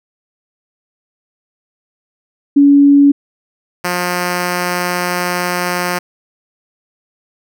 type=tone pair in turn; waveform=sine / 5% pulse; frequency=283.3 / 177.95 Hz; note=C#4 / F3; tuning=+38 / +33 cents; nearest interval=minor sixth; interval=805 cents; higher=first; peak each=-4 dBFS; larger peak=neither; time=2.56-3.12 / 3.84-5.99 s; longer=second; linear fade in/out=10 ms; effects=none